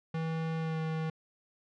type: tone with pitch glide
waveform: square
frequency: 161.7 to 159.47 Hz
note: E3 to D#3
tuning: -33 to +43 cents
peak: -32 dBFS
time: 0.14-1.1 s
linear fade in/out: 5 ms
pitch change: -24 cents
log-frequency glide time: 0.58-0.79 s
effects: low-pass 3000 Hz 12 dB/octave